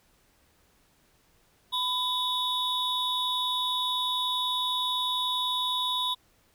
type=tone cluster; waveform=triangle; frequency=1001 / 3469 / 3771 Hz; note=B5 / A7 / A#7; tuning=+23 / -25 / +19 cents; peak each=-29 dBFS; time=1.72-6.15 s; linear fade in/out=20 ms; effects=pink hiss -65 dBFS RMS until 6.54 s